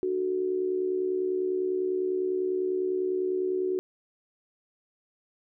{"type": "tone with amplitude modulation", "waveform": "sine", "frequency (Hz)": 370.8, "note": "F#4", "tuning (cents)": 4, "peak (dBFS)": -22, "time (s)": [0.03, 3.79], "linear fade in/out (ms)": 0, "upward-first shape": "sine", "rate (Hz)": 70, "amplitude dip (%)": 65, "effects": []}